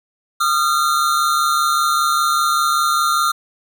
square tone pair together, 1223.9 / 1369 Hz, D#6 / F6, -29 / -35 cents, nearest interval major second, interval 194 cents, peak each -18 dBFS, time 0.4-3.32 s, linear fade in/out 10 ms, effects none

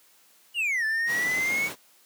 triangle exponential two-way sweep, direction down then up, 2960 to 1745 to 2252 Hz, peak -22 dBFS, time 0.54-1.7 s, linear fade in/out 50 ms, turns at 0.85 s
pink noise, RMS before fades -35 dBFS, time 1.06-1.76 s, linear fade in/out 50 ms
effects white hiss -59 dBFS RMS until 2.05 s + high-pass 200 Hz 12 dB/octave

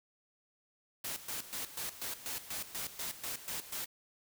white noise with tremolo, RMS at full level -39 dBFS, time 1.04-3.86 s, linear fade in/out 5 ms, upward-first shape square, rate 4.1 Hz, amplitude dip 75%, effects none

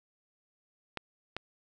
clicks, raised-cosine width 0.3 ms, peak -19 dBFS, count 2, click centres 0.973 / 1.366 s, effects none

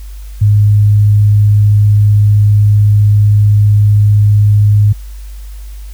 sine tone, 103.83 Hz, G#2, in tune, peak -4 dBFS, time 0.41-4.93 s, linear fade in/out 10 ms, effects added 50 Hz sine -24 dBFS peak until 5.93 s + white hiss -43 dBFS RMS until 5.93 s

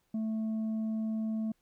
triangle tone with tanh clipping, 220 Hz, A3, in tune, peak -31 dBFS, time 0.14-1.52 s, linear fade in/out 5 ms, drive 8 dB, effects pink hiss -75 dBFS RMS until 1.61 s

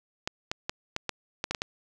clicks, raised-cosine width 0.2 ms, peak -12 dBFS, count 9, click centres 0.275 / 0.515 / 0.695 / 0.964 / 1.093 / 1.441 / 1.51 / 1.548 / 1.619 s, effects none

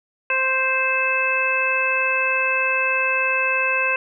harmonic tone, 523.3 Hz, C5, in tune, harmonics 1 / 2 / 3 / 4 / 5, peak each -27 / -26 / -24 / -30 / -20 dBFS, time 0.3-3.96 s, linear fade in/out 2 ms, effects none

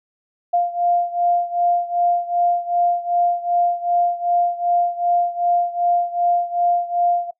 sine beating tone pair, 698.5 / 701.1 Hz, F5 / F5, 0 / +7 cents, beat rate 2.6 Hz, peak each -18 / -21 dBFS, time 0.53-7.31 s, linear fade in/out 10 ms, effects noise-tail reverb RT60 0.1 s tail -20 dB re dry

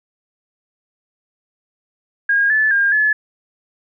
sine tone with pitch steps, 1628 / 1738 / 1611 / 1717 Hz, G#6 / A6 / G6 / A6, -35 / -22 / +47 / -43 cents, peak -12 dBFS, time 2.29-3.13 s, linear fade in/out 5 ms, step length 210 ms, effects none

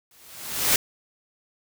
white noise with exponential growth, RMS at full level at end -17 dBFS, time 0.11-0.76 s, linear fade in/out 2 ms, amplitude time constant 140 ms, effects none

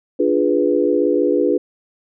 sine chord, D diminished seventh, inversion none, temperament equal, 293.7 / 349.2 / 415.3 / 493.9 Hz, D4 / F4 / Ab4 / Cb5, 0 / 0 / 0 / 0 cents, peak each -19 dBFS, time 0.19-1.58 s, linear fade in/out 10 ms, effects none

